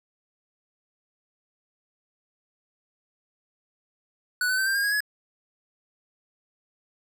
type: tone with pitch steps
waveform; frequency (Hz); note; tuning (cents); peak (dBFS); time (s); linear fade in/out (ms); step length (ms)
square; 1480 / 1512.8 / 1546.4 / 1580.7 / 1615.8 / 1651.7 / 1688.3; F#6 / F#6 / G6 / G6 / G#6 / G#6 / G#6; 0 / +38 / -24 / +14 / -48 / -10 / +28; -23; 4.41-5.005; 2; 85
effects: none